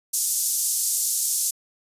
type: band-pass noise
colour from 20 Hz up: pink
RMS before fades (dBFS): -24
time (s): 0.13-1.51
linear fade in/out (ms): 10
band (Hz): 6300 to 13000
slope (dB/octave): 24
effects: resampled to 32000 Hz